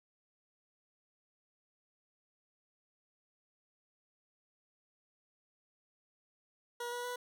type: tone with pitch steps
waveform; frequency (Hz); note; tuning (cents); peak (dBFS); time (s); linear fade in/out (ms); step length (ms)
20% pulse; 480 / 485.9 / 491.8; B4 / B4 / B4; -49 / -28 / -7; -33; 6.8-7.16; 5; 120
effects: none